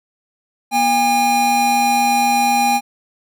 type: tone pair together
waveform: square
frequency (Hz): 240.8 / 810.4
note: B3 / G#5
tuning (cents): -44 / -43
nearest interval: octave + major sixth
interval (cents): 2101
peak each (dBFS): -23 / -14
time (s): 0.71-2.81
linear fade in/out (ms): 50
effects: none